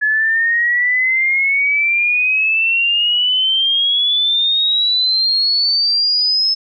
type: exponential sweep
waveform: sine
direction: up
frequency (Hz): 1704 to 5230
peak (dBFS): -12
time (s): 0.01-6.55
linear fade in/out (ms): 20
effects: none